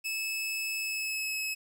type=tone with pitch glide; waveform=sawtooth; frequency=2604 to 2576 Hz; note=E7 to E7; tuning=-22 to -41 cents; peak=-28 dBFS; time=0.04-1.55 s; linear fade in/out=20 ms; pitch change=-19 cents; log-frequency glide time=0.77-1.38 s; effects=10-bit